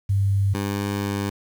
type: tone pair in turn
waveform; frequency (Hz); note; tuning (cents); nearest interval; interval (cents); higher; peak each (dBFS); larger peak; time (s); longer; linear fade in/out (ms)
sine / 15% pulse; 98.8 / 100.01; G2 / G2; +14 / +35; unison; 21; second; -17; neither; 0.09-0.54 / 0.54-1.3; second; 10
effects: 8-bit